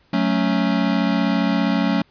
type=chord; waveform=square; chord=F# minor; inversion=none; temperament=equal; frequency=185 / 220 / 277.2 Hz; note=F#3 / A3 / C#4; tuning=0 / 0 / 0 cents; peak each=-22 dBFS; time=0.13-2.02 s; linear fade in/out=5 ms; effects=pink hiss -58 dBFS RMS until 2.1 s + resampled to 11025 Hz